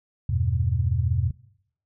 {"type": "chord", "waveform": "sine", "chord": "E minor", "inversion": "none", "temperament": "equal", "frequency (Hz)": [82.41, 98, 123.47], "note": ["E2", "G2", "B2"], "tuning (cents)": [0, 0, 0], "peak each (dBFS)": -25, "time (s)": [0.29, 1.31], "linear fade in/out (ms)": 5, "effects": ["noise-tail reverb RT60 0.7 s tail -21 dB re dry"]}